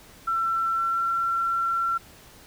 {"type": "tone with pitch glide", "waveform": "sine", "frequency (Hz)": [1345, 1358.3], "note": ["E6", "F6"], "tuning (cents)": [34, -49], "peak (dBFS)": -22, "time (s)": [0.27, 1.98], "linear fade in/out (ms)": 10, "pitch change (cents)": 17, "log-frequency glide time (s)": [0.72, 1.02], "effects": ["pink hiss -50 dBFS RMS until 2.46 s"]}